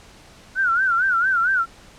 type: tone with vibrato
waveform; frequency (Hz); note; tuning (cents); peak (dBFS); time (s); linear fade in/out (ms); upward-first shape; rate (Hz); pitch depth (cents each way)
sine; 1455; F#6; -29; -16; 0.55-1.66; 50; sine; 4.4; 140
effects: pink hiss -47 dBFS RMS until 1.98 s + low-pass 8000 Hz 12 dB/octave